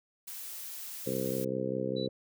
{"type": "noise", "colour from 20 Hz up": "blue", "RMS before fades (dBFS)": -42, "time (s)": [0.27, 1.45], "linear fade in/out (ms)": 10}
{"type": "harmonic tone", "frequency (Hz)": 65, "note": "C2", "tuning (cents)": -11, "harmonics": [2, 3, 4, 5, 6, 7, 8], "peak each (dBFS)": [-40, -38, -39, -40, -38, -37, -36], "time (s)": [1.06, 2.09], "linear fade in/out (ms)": 10}
{"type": "tone", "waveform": "sine", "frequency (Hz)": 3951, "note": "B7", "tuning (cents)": 0, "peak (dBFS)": -40, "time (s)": [1.96, 2.07], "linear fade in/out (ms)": 10}
{"effects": []}